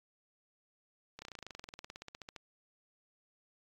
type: slowing click train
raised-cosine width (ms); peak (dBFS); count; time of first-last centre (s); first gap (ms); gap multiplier
0.2; -28; 25; 1.19-2.362; 30; 1.04
effects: AAC 48 kbps